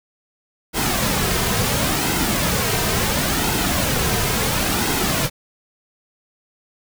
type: noise with flanger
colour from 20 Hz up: pink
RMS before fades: -20 dBFS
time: 0.73-5.3 s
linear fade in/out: 50 ms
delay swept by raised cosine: 1.7 to 3.6 ms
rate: 0.72 Hz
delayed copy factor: -0.5
effects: none